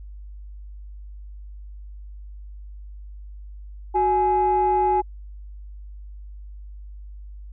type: tone pair together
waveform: sine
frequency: 370 / 839.3 Hz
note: F#4 / G#5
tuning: 0 / +18 cents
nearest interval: octave + major second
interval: 1418 cents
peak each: -21 / -17 dBFS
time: 3.94-5.02 s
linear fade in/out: 20 ms
effects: tanh soft clip ceiling -12 dBFS + added 50 Hz sine -36 dBFS peak until 7.52 s